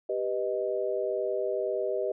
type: chord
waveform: sine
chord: G augmented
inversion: none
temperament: equal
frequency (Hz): 392 / 493.9 / 622.3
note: G4 / B4 / D#5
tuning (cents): 0 / 0 / 0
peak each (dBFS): -31 / -32 / -31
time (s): 0.09-2.12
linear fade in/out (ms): 5
effects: none